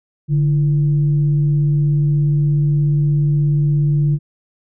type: tone with frequency modulation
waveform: sine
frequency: 147.2 Hz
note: D3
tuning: 4 cents sharp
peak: -12 dBFS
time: 0.28-4.19 s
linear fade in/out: 50 ms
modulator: 187 Hz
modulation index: 0.23
effects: none